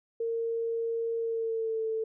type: tone with pitch glide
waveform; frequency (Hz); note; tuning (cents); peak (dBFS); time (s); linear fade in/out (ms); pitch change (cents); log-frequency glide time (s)
sine; 459 to 443.6; A#4 to A4; -27 to +14; -28; 0.2-2.04; 5; -59; 1.18-1.84
effects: none